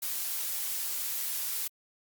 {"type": "noise", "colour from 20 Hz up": "blue", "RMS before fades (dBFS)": -33, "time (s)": [0.02, 1.68], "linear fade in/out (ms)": 10, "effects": ["Opus 48 kbps"]}